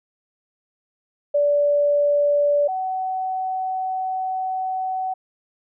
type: tone pair in turn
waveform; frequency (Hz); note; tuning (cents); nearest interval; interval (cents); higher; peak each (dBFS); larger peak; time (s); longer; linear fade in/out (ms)
sine; 580 / 752.2; D5 / F#5; -22 / +28; perfect fourth; 450; second; -15 / -22; first; 1.34-2.68 / 2.68-5.14; second; 10
effects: none